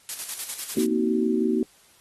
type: noise with tremolo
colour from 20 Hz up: blue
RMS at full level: -29 dBFS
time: 0.09-0.86 s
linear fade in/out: 0 ms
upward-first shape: square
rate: 10 Hz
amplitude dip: 55%
type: chord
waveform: sine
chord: C half-diminished seventh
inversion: third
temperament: just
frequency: 235.5 / 261.6 / 314 / 376.7 Hz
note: Bb3 / C4 / Eb4 / Gb4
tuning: +18 / 0 / +16 / +31 cents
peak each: -24 / -30 / -26 / -25 dBFS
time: 0.77-1.63 s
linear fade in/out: 2 ms
effects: white hiss -57 dBFS RMS until 2 s + AAC 32 kbps